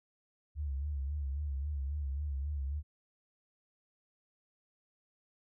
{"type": "tone with vibrato", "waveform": "sine", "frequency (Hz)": 71, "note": "C#2", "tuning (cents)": 42, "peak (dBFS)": -33, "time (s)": [0.55, 2.83], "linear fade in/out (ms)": 50, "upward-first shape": "sine", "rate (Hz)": 3.7, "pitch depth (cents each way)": 94, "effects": []}